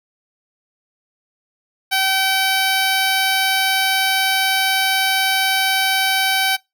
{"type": "tone", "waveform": "10% pulse", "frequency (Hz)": 768, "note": "G5", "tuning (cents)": -36, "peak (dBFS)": -7, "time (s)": [1.91, 6.57], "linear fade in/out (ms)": 20, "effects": ["noise-tail reverb RT60 0.2 s tail -23 dB re dry"]}